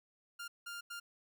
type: tone bursts at uneven times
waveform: sawtooth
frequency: 1401 Hz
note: F6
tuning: 5 cents sharp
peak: -39 dBFS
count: 3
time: 0.39-0.48 / 0.66-0.81 / 0.9-1 s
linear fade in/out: 10 ms
effects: none